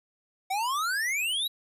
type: exponential sweep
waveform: square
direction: up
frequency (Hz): 740 to 3955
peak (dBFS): -27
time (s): 0.5-1.48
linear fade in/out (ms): 10
effects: resampled to 32000 Hz